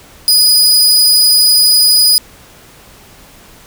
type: tone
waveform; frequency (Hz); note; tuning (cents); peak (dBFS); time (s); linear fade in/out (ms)
sawtooth; 4956; D#8; -8; -3; 0.28-2.18; 0
effects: pink hiss -40 dBFS RMS until 3.66 s